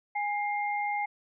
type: tone pair together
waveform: sine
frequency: 823.1 / 2114 Hz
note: G#5 / C7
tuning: -16 / +17 cents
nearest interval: octave + major third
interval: 1633 cents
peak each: -29 / -33 dBFS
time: 0.15-1.06 s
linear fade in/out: 10 ms
effects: none